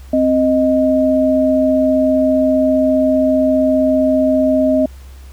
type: tone pair together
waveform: sine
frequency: 261.9 / 623 Hz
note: C4 / D#5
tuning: +2 / +2 cents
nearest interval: octave + minor third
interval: 1500 cents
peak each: -13 dBFS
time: 0.13-4.86 s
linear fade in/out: 5 ms
effects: added 66 Hz sine -33 dBFS peak until 5.32 s + pink hiss -47 dBFS RMS until 5.32 s